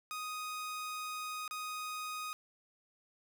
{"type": "tone with dropouts", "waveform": "sawtooth", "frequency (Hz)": 1247, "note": "D#6", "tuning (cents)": 3, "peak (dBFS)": -35, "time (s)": [0.11, 2.33], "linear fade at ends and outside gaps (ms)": 0, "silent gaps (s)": [1.478, 1.51], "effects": []}